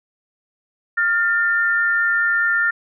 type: tone pair together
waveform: sine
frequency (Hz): 1408 / 1797.6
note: F6 / A6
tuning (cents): +14 / +37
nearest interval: major third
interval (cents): 423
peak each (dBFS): -18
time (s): 0.97-2.71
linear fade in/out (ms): 10
effects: none